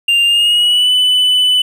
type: tone with pitch glide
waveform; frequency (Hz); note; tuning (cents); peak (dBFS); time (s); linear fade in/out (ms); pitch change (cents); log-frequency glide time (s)
triangle; 2794 to 2995; F7 to F#7; 0 to +20; -7; 0.08-1.62; 5; +120; 0.25-0.91
effects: none